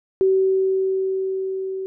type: tone with level ramp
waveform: sine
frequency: 381.3 Hz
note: G4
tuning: 48 cents flat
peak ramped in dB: -13 to -25 dBFS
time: 0.21-1.86 s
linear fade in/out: 0 ms
effects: none